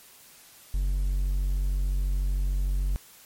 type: tone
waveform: triangle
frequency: 46.78 Hz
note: F#1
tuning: 20 cents sharp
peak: -21 dBFS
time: 0.74-2.96 s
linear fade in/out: 0 ms
effects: white hiss -52 dBFS RMS until 3.25 s + MP3 64 kbps